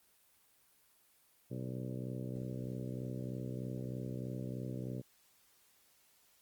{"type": "harmonic tone with a mistuned harmonic", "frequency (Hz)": 63.2, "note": "B1", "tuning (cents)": 41, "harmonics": [2, 3, 4, 5, 6, 7, 8, 9], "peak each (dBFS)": [-41, -45, -47, -49, -51, -52, -53, -54], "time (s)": [1.5, 5.02], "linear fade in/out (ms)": 20, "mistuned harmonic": 9, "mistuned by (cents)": 26, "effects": ["white hiss -69 dBFS RMS until 6.41 s", "Opus 24 kbps"]}